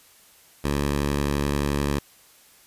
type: tone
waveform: 10% pulse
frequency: 71.5 Hz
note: D2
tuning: 46 cents flat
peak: -14 dBFS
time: 0.64-1.99 s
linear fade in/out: 5 ms
effects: white hiss -54 dBFS RMS until 2.66 s + resampled to 32000 Hz